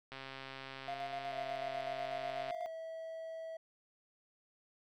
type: click train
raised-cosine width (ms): 0.3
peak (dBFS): -30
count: 321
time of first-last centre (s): 0.12-2.508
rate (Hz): 134
type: tone with tremolo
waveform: triangle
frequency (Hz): 698.5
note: F5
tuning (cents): 0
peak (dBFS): -36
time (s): 0.88-2.66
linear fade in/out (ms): 0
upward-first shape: square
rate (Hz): 8.1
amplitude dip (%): 50
type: tone with pitch glide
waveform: triangle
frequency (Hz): 660 to 650.2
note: E5 to E5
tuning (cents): +2 to -24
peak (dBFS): -40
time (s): 1.32-3.57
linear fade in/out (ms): 5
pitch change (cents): -26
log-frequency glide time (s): 1.77-2.01
effects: none